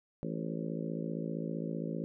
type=harmonic tone with a mistuned harmonic; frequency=55.3 Hz; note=A1; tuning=9 cents sharp; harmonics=3 / 4 / 5 / 6 / 7 / 8 / 9 / 10; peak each=-38 / -40 / -42 / -44 / -45 / -46 / -47 / -48 dBFS; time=0.23-2.04 s; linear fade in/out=0 ms; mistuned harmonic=9; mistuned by=+30 cents; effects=none